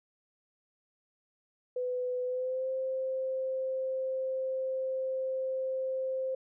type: tone with pitch glide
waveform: sine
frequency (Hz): 500 to 523.9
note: B4 to C5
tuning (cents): +21 to +2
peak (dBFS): -30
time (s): 1.76-6.35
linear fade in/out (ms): 5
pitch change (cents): +81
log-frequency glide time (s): 2.24-2.69
effects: none